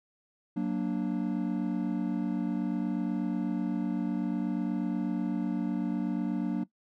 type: chord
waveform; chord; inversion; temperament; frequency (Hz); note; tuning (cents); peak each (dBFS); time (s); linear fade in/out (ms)
triangle; Gb augmented; none; equal; 185 / 233.1 / 293.7; Gb3 / Bb3 / D4; 0 / 0 / 0; -30; 0.56-6.64; 10
effects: noise-tail reverb RT60 0.1 s tail -18 dB re dry